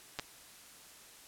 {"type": "clicks", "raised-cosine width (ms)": 0.2, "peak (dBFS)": -19, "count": 2, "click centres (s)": [0.189, 0.196], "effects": ["white hiss -55 dBFS RMS until 1.27 s", "low-pass 12000 Hz 12 dB/octave"]}